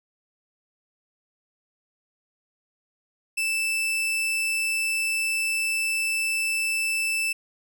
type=tone; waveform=40% pulse; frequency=2643 Hz; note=E7; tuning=4 cents sharp; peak=-22 dBFS; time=3.37-7.33 s; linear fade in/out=10 ms; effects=none